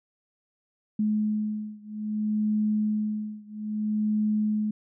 sine beating tone pair, 212.6 / 213.21 Hz, G#3 / G#3, +41 / +46 cents, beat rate 0.61 Hz, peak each -27 / -28 dBFS, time 0.99-4.71 s, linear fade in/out 5 ms, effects none

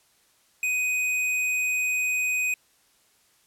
sine tone with hard clipping, 2500 Hz, D#7, 8 cents sharp, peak -24 dBFS, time 0.63-2.54 s, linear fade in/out 2 ms, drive 15 dB, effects white hiss -63 dBFS RMS until 3.46 s + low-pass 12000 Hz 12 dB/octave

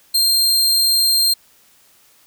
sawtooth tone, 4186 Hz, C8, in tune, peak -10 dBFS, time 0.14-1.34 s, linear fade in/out 10 ms, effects white hiss -53 dBFS RMS until 2.26 s

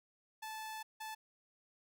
sawtooth tone bursts at uneven times, 873 Hz, A5, 14 cents flat, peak -39 dBFS, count 2, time 0.42-0.83 / 1-1.15 s, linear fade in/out 10 ms, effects none

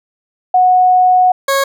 sine / 20% pulse tone pair in turn, 734 / 548.4 Hz, F#5 / C#5, -14 / -19 cents, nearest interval perfect fourth, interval 505 cents, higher first, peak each -6 dBFS, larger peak neither, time 0.54-1.32 / 1.48-1.64 s, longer first, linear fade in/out 5 ms, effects none

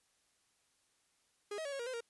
45% pulse tone with pitch steps, 411.4 / 636 / 565 / 549 / 474.1 / 515 / 466.9 Hz, G#4 / D#5 / C#5 / C#5 / A#4 / C5 / A#4, -16 / +38 / +33 / -17 / +29 / -28 / +3 cents, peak -39 dBFS, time 1.51-2.007 s, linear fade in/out 5 ms, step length 71 ms, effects white hiss -75 dBFS RMS until 2.09 s + resampled to 24000 Hz

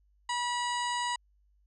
harmonic tone with a mistuned harmonic, 970 Hz, B5, 31 cents flat, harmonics 1 / 2 / 3 / 4 / 5 / 7 / 8 / 9, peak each -31 / -37 / -39 / -42 / -44 / -44 / -49 / -46 dBFS, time 0.29-1.16 s, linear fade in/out 5 ms, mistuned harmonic 9, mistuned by -37 cents, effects added 50 Hz sine -64 dBFS peak until 1.66 s

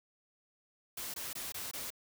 white noise bursts, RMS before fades -41 dBFS, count 5, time 0.97-1.904 s, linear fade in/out 5 ms, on 170 ms, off 21 ms, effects none

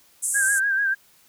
white band-pass noise, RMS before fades -25 dBFS, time 0.22-0.6 s, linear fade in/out 20 ms, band 7600 to 9900 Hz, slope 48 dB/octave
sine tone with vibrato, 1600 Hz, G6, 35 cents sharp, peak -19 dBFS, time 0.34-0.95 s, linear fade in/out 20 ms, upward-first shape sine, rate 6.8 Hz, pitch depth 59 cents each way
effects white hiss -57 dBFS RMS until 1.28 s

